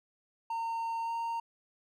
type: tone with pitch glide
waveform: triangle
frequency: 915 to 923 Hz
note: A#5 to A#5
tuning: -32 to -17 cents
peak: -30 dBFS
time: 0.5-1.4 s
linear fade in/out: 5 ms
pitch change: +15 cents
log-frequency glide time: 1.03-1.11 s
effects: none